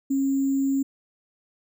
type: tone with sample-and-hold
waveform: sine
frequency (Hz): 272.6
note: C#4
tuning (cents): -29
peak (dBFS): -20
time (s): 0.1-0.83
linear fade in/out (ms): 10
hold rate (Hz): 7350
effects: none